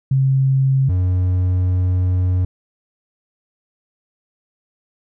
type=tone pair in turn; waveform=sine / triangle; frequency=134 / 91.17 Hz; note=C3 / F#2; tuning=+42 / -25 cents; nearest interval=perfect fifth; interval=667 cents; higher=first; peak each=-12 dBFS; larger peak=neither; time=0.11-0.89 / 0.89-2.45 s; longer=second; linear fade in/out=5 ms; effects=none